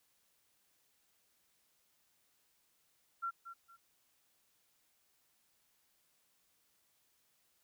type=tone with echo; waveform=sine; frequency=1366 Hz; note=F6; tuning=39 cents flat; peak=-35 dBFS; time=3.22-3.31 s; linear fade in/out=20 ms; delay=230 ms; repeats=2; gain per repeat=-11 dB; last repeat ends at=3.77 s; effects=white hiss -75 dBFS RMS until 7.63 s